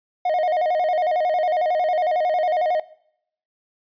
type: tone with vibrato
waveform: triangle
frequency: 671 Hz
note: E5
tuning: 31 cents sharp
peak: -16 dBFS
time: 0.25-2.8 s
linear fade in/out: 5 ms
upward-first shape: square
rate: 11 Hz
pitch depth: 130 cents each way
effects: noise-tail reverb RT60 0.7 s tail -20 dB re dry + resampled to 11025 Hz